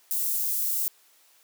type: high-pass noise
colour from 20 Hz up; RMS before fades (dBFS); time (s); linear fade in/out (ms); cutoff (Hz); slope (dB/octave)
white; -27; 0.11-0.88; 0; 11000; 12
effects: white hiss -60 dBFS RMS until 1.43 s + high-pass 400 Hz 12 dB/octave